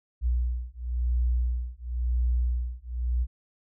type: beating tone pair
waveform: sine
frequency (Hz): 60.2 / 61.16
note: B1 / B1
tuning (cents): -44 / -16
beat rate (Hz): 0.96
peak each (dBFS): -27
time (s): 0.21-3.27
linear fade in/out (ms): 50
effects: none